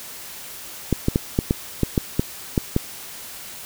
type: clicks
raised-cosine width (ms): 3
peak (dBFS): -4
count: 10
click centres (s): 0.927 / 1.084 / 1.159 / 1.389 / 1.509 / 1.833 / 1.978 / 2.195 / 2.578 / 2.764
effects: white hiss -37 dBFS RMS until 3.65 s